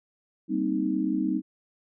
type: chord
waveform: sine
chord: C minor seventh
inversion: second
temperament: equal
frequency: 196 / 233.1 / 261.6 / 311.1 Hz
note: G3 / Bb3 / C4 / Eb4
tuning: 0 / 0 / 0 / 0 cents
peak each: -30 / -33 / -29 / -27 dBFS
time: 0.48-1.42 s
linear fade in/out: 50 ms
effects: none